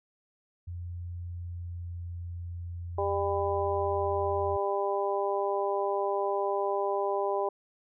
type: tone with pitch glide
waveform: sine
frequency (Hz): 87.31 to 86.71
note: F2 to F2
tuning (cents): 0 to -12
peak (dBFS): -35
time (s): 0.67-4.57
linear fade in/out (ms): 10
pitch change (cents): -12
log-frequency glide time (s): 1.27-1.95
type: harmonic tone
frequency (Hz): 199.5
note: G3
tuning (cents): +31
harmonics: 2 / 3 / 4 / 5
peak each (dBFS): -30 / -32 / -33 / -34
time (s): 2.98-7.49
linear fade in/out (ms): 5
effects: none